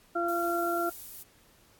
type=harmonic tone; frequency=343.2 Hz; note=F4; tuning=30 cents flat; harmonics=1 / 2 / 4; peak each=-31 / -31 / -31 dBFS; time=0.15-0.9 s; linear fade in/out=10 ms
type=noise; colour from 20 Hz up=violet; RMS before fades=-43 dBFS; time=0.28-1.23 s; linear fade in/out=5 ms
effects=pink hiss -61 dBFS RMS until 1.79 s + AAC 64 kbps